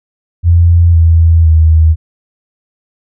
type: tone with pitch steps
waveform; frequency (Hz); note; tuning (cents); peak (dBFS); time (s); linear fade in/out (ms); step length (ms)
sine; 85.4 / 82.54 / 79.77; F2 / E2 / D#2; -38 / +3 / +44; -3; 0.43-1.96; 50; 510
effects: none